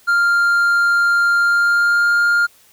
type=tone with pitch glide; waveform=triangle; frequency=1396.9 to 1407.4 Hz; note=F6 to F6; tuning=0 to +13 cents; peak=-10 dBFS; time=0.07-2.47 s; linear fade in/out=20 ms; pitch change=+13 cents; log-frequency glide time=1.37-2.14 s; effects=white hiss -51 dBFS RMS until 2.72 s